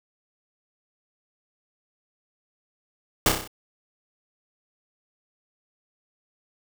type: noise with echo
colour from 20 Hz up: pink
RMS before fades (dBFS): -18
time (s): 3.26-3.29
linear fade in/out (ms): 2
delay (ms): 31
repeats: 6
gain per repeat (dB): -4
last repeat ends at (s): 3.476
effects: none